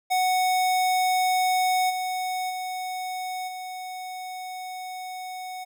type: tone with level steps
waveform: square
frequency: 740 Hz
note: F#5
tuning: in tune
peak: -21 / -27 / -30 / -34 dBFS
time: 0.1-5.65 s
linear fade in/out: 20 ms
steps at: 1.89 / 2.49 / 3.47 s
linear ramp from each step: 20 ms
effects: none